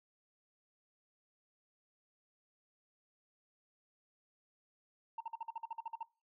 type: tone bursts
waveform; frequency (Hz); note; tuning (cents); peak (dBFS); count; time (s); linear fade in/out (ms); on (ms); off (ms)
sine; 910; A#5; -42; -36; 12; 5.18-6.031; 5; 26; 49
effects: noise-tail reverb RT60 0.3 s tail -22 dB re dry + tanh soft clip ceiling -36 dBFS